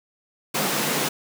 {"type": "high-pass noise", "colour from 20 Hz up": "pink", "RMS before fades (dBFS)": -24, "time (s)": [0.54, 1.09], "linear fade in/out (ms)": 10, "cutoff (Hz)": 140, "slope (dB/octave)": 96, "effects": []}